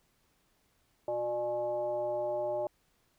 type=tone with frequency modulation; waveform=sine; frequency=601 Hz; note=D5; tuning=40 cents sharp; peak=-30 dBFS; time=1.08-2.67 s; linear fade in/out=2 ms; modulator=240 Hz; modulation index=0.74; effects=pink hiss -72 dBFS RMS until 3.18 s